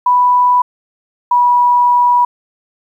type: tone pair in turn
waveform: sine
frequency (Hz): 987.8 / 974.2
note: B5 / B5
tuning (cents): 0 / -24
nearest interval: unison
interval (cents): 24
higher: first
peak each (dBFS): -7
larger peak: neither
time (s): 0.06-0.62 / 1.31-2.25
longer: second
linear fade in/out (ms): 5
effects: 8-bit